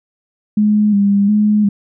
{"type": "tone with vibrato", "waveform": "sine", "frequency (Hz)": 205.5, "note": "G#3", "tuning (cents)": -18, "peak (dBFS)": -9, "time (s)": [0.57, 1.69], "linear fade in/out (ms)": 5, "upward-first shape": "square", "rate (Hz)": 1.4, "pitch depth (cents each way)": 41, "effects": []}